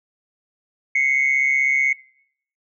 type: tone pair together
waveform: sine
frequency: 2064 / 2200 Hz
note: C7 / C#7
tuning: -24 / -14 cents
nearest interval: minor second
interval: 110 cents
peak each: -19 / -16 dBFS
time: 0.95-1.93 s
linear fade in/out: 5 ms
effects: noise-tail reverb RT60 0.7 s tail -25 dB re dry + tanh soft clip ceiling -10 dBFS